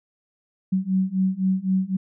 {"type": "beating tone pair", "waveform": "sine", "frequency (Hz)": [186.7, 190.6], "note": ["F#3", "G3"], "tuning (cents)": [16, -48], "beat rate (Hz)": 3.9, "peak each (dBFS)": [-23, -22], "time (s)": [0.72, 1.97], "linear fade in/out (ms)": 10, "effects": []}